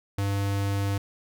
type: tone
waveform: square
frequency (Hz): 99.6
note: G2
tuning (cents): +28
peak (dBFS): -25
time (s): 0.18-0.98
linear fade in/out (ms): 5
effects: none